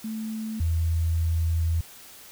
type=tone pair in turn; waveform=sine; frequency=220 / 82.41 Hz; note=A3 / E2; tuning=0 / 0 cents; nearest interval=octave + perfect fourth; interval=1700 cents; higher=first; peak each=-29 / -21 dBFS; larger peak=second; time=0.04-0.6 / 0.6-1.81 s; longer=second; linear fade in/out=5 ms; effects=white hiss -47 dBFS RMS until 2.31 s